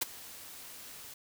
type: noise with ADSR envelope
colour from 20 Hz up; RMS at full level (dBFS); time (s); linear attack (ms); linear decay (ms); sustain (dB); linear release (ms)
white; -28; 0.01-1.14; 11; 17; -20; 5
effects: none